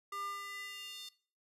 square tone with high-pass filter sweep, 400 Hz, G4, 35 cents sharp, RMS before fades -44 dBFS, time 0.12-1.09 s, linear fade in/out 5 ms, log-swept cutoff 1000 to 3900 Hz, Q 3.4, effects noise-tail reverb RT60 0.4 s tail -18 dB re dry + resampled to 32000 Hz

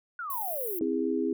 sine exponential sweep, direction down, 1480 to 300 Hz, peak -33 dBFS, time 0.19-0.84 s, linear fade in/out 2 ms
white high-pass noise, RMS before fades -35 dBFS, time 0.3-0.79 s, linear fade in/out 2 ms, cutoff 11000 Hz, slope 48 dB/octave
sine chord, C augmented, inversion none, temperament just, 261.6 / 327 / 408.8 Hz, C4 / E4 / G#4, 0 / -14 / -27 cents, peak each -30 dBFS, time 0.81-1.33 s, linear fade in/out 2 ms
effects none

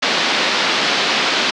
white band-pass noise, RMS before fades -17 dBFS, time 0.02-1.51 s, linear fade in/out 10 ms, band 190 to 4600 Hz, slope 24 dB/octave, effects low-pass 7000 Hz 12 dB/octave

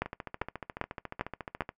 two click trains, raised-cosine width 0.5 ms, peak -22 / -14 dBFS, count 24 / 5, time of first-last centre 0.06-1.691 / 0.02-1.607 s, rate 14.1 / 2.52 Hz, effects noise-tail reverb RT60 0.1 s tail -20 dB re dry

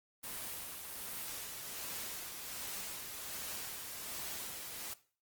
white noise with tremolo, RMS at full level -42 dBFS, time 0.23-4.94 s, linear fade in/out 10 ms, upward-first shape sine, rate 1.3 Hz, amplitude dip 35%, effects noise-tail reverb RT60 0.4 s tail -17 dB re dry + Opus 24 kbps

